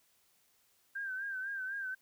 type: tone with vibrato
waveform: sine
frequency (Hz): 1568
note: G6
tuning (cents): 0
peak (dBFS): -36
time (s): 0.95-1.95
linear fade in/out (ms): 10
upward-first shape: sine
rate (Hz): 4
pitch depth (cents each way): 66
effects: white hiss -71 dBFS RMS until 2.01 s